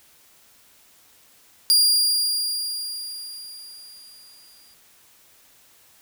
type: tone with exponential decay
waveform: sawtooth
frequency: 4809 Hz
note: D8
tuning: 40 cents sharp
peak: -10 dBFS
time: 1.7-4.74 s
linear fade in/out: 0 ms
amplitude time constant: 660 ms
effects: white hiss -55 dBFS RMS until 6.01 s